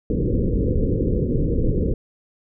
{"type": "low-pass noise", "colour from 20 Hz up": "pink", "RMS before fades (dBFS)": -20, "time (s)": [0.1, 1.94], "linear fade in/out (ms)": 2, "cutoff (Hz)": 520, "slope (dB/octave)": 96, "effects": []}